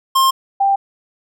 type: tone pair in turn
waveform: square / sine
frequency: 1062 / 789.4 Hz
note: C6 / G5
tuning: +25 / +12 cents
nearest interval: perfect fourth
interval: 513 cents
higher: first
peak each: -11 / -11 dBFS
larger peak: neither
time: 0.15-0.31 / 0.6-0.76 s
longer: neither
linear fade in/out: 10 ms
effects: none